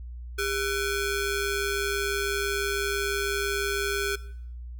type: ring-modulated tone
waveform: sawtooth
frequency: 950 Hz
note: A#5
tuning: 33 cents sharp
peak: -19 dBFS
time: 0.38-4.16 s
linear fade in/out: 10 ms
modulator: 548 Hz
effects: noise-tail reverb RT60 0.7 s tail -19 dB re dry + added 60 Hz sine -36 dBFS peak until 4.79 s